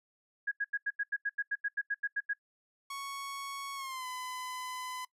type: tone bursts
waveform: sine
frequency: 1653 Hz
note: G#6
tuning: 9 cents flat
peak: -29 dBFS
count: 15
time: 0.47-2.335 s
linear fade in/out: 10 ms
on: 45 ms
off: 85 ms
type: tone with pitch glide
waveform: sawtooth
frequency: 1108.7 to 1010.8 Hz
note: C#6 to B5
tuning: 0 to +40 cents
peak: -35 dBFS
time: 2.9-5.05 s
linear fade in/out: 5 ms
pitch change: -160 cents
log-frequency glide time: 3.75-4.06 s
effects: noise-tail reverb RT60 0.1 s tail -20 dB re dry + resampled to 32000 Hz